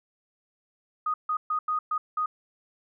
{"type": "tone bursts at uneven times", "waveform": "sine", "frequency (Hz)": 1243, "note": "D#6", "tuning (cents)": -2, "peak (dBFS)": -24, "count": 6, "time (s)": [[1.06, 1.14], [1.29, 1.37], [1.5, 1.59], [1.68, 1.79], [1.91, 1.98], [2.17, 2.26]], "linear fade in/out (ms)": 5, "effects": []}